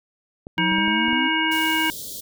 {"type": "clicks", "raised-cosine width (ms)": 2, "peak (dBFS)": -22, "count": 6, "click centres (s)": [0.469, 0.721, 0.784, 0.88, 1.083, 1.13]}
{"type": "exponential sweep", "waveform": "triangle", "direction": "up", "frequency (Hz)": [171.1, 270.2], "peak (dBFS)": -22, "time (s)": [0.57, 1.29], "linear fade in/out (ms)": 20}
{"type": "harmonic tone", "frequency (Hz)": 317.8, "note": "D#4", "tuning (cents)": 37, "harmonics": [1, 3, 5, 7, 9], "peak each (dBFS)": [-25, -25, -25, -25, -25], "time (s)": [0.58, 1.9], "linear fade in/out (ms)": 0}
{"type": "band-stop noise", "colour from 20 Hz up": "white", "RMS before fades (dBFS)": -34, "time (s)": [1.51, 2.21], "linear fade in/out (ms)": 10, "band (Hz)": [610, 3200], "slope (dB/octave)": 96}
{"effects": []}